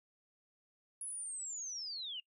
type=linear sweep; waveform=sine; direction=down; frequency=10548 to 2791 Hz; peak=-40 dBFS; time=1.01-2.2 s; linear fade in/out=2 ms; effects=noise-tail reverb RT60 0.1 s tail -23 dB re dry